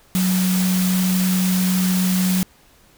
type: tone in noise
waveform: sine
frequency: 184.7 Hz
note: F#3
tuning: 3 cents flat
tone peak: -16 dBFS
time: 0.15-2.43 s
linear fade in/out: 0 ms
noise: white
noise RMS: -26 dBFS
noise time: 0.15-2.43 s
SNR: +7 dB
effects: pink hiss -53 dBFS RMS until 2.97 s